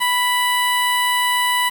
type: tone with notch filter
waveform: 15% pulse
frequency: 987.8 Hz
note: B5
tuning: in tune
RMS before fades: -18 dBFS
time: 0-1.7 s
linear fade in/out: 20 ms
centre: 5400 Hz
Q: 1.1
effects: 7-bit